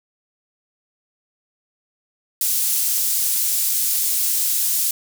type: high-pass noise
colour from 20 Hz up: pink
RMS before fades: -20 dBFS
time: 2.41-4.91 s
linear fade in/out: 2 ms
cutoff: 8600 Hz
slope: 12 dB/octave
effects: none